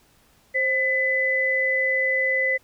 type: tone pair together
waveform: sine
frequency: 527.4 / 2005 Hz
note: C5 / B6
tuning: +14 / +26 cents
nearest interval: octave + major seventh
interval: 2312 cents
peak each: -26 / -20 dBFS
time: 0.54-2.58 s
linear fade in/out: 20 ms
effects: pink hiss -59 dBFS RMS until 2.63 s